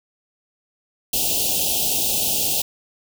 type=band-stop noise; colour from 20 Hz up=white; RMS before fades=-21 dBFS; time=1.13-2.62 s; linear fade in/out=5 ms; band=850 to 2600 Hz; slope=96 dB/octave; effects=none